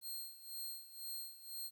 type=tone with tremolo; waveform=5% pulse; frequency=4218 Hz; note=C8; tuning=13 cents sharp; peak=-35 dBFS; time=0.01-1.71 s; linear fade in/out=50 ms; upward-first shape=sine; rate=2 Hz; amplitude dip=80%; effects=12-bit